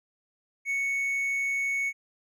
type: tone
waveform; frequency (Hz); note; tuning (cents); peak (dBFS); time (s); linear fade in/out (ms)
triangle; 2217; C#7; 0; -24; 0.65-1.93; 50
effects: none